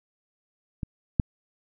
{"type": "clicks", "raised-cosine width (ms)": 5, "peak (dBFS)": [-18, -7], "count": 2, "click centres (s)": [0.832, 1.198], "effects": []}